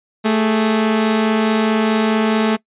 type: tone pair together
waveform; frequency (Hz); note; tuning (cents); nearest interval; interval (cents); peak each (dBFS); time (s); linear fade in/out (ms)
sawtooth; 220 / 415.3; A3 / G#4; 0 / 0; major seventh; 1100; -10 / -19; 0.24-2.57; 20
effects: noise-tail reverb RT60 0.1 s tail -22 dB re dry + resampled to 8000 Hz